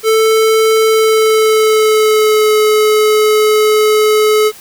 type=tone with pitch glide; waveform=square; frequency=441.2 to 428.1 Hz; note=A4 to A4; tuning=+5 to -47 cents; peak=-8 dBFS; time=0.03-4.52 s; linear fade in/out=50 ms; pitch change=-52 cents; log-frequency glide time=0.86-2.54 s; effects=white hiss -36 dBFS RMS until 4.6 s